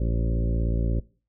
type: harmonic tone with a mistuned harmonic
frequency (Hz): 56.8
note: A#1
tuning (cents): -44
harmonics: 1 / 2 / 3 / 4 / 5 / 6 / 7 / 9 / 10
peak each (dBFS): -23 / -29 / -33 / -35 / -37 / -39 / -40 / -42 / -43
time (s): 0-1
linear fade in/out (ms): 5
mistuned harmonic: 1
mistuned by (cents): -38
effects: noise-tail reverb RT60 0.4 s tail -22 dB re dry